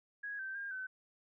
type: tone with pitch steps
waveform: sine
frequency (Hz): 1657 / 1554 / 1610 / 1522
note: G#6 / G6 / G6 / F#6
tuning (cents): -4 / -16 / +46 / +48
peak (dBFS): -39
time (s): 0.23-0.87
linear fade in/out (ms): 10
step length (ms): 160
effects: none